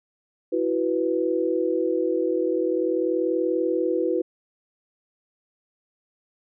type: chord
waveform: sine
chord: E suspended second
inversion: none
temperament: equal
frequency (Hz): 329.6 / 370 / 493.9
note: E4 / F#4 / B4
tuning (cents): 0 / 0 / 0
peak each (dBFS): -25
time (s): 0.52-4.22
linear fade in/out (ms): 10
effects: none